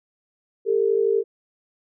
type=tone pair together; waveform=sine; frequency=399.7 / 452 Hz; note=G4 / A4; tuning=+34 / +47 cents; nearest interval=major second; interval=213 cents; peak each=-20 / -20 dBFS; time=0.65-1.24 s; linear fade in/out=50 ms; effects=none